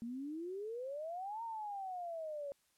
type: exponential two-way sweep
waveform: sine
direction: up then down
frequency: 225.9 to 932.3 to 555 Hz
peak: -40 dBFS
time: 0.02-2.52 s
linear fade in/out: 0 ms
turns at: 1.43 s
effects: white hiss -75 dBFS RMS until 2.77 s + low-pass 12000 Hz 12 dB/octave